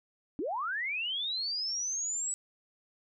sine linear sweep, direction up, 257 to 7902 Hz, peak -31 dBFS, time 0.39-2.34 s, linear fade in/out 0 ms, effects none

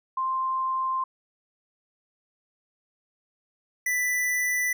sine / square tone pair in turn, 1048 / 1983.7 Hz, C6 / B6, +2 / +7 cents, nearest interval major seventh, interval 1105 cents, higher second, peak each -24 dBFS, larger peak neither, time 0.17-1.04 / 3.86-4.73 s, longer neither, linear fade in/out 5 ms, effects none

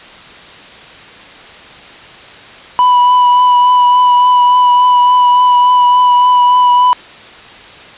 triangle tone with vibrato, 987.8 Hz, B5, in tune, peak -3 dBFS, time 2.79-6.93 s, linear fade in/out 0 ms, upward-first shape triangle, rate 3.5 Hz, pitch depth 18 cents each way, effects white hiss -34 dBFS RMS until 7.97 s + resampled to 8000 Hz

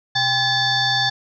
sine tone with frequency modulation, 2637 Hz, E7, in tune, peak -16 dBFS, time 0.15-1.1 s, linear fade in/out 10 ms, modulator 921 Hz, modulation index 2.4, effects none

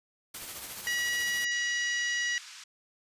white noise with tremolo, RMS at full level -39 dBFS, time 0.34-1.45 s, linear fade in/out 5 ms, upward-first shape sine, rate 14 Hz, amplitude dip 35%
harmonic tone, 966 Hz, B5, 39 cents flat, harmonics 2 / 3 / 4 / 5 / 6 / 7, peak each -29 / -36 / -44 / -42 / -38 / -46 dBFS, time 0.87-2.38 s, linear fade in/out 0 ms
white band-pass noise, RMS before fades -48 dBFS, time 1.51-2.64 s, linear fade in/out 5 ms, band 1200 to 6800 Hz, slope 24 dB/octave
effects resampled to 32000 Hz

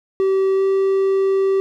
triangle tone with pitch glide, 384.8 to 387.5 Hz, G4 to G4, -32 to -20 cents, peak -12 dBFS, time 0.2-1.6 s, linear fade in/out 0 ms, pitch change +12 cents, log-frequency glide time 0.55-0.62 s, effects none

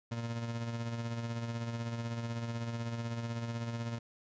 30% pulse tone with tremolo, 116.54 Hz, A#2, in tune, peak -31 dBFS, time 0.11-3.99 s, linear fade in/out 10 ms, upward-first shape sine, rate 16 Hz, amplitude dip 45%, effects resampled to 16000 Hz

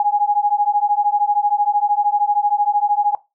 sine beating tone pair, 820 / 833 Hz, G#5 / G#5, -22 / +5 cents, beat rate 13 Hz, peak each -17 dBFS, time 0-3.15 s, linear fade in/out 2 ms, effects noise-tail reverb RT60 0.2 s tail -17 dB re dry

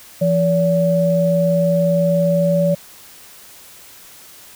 sine tone pair together, 170 / 571.8 Hz, F3 / D5, -46 / -46 cents, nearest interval octave + major sixth, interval 2100 cents, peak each -16 / -15 dBFS, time 0.21-2.75 s, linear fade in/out 10 ms, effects white hiss -42 dBFS RMS until 4.55 s

